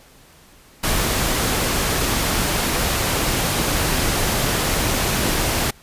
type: noise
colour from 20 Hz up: pink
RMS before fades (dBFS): -20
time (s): 0.83-5.71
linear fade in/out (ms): 10
effects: pink hiss -49 dBFS RMS until 5.82 s + resampled to 32000 Hz